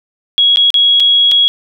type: tone with dropouts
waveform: sine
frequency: 3322 Hz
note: G#7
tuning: in tune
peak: -6 dBFS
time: 0.38-1.48 s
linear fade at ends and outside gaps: 0 ms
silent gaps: 0.56-0.571 / 0.704-0.742 / 0.999-1.003 / 1.314-1.318 s
effects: none